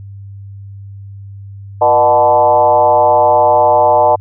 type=tone with frequency modulation; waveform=sine; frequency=740 Hz; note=F#5; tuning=in tune; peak=-6 dBFS; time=1.81-4.16 s; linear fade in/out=10 ms; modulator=132 Hz; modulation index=1.6; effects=added 99 Hz sine -28 dBFS peak until 4.2 s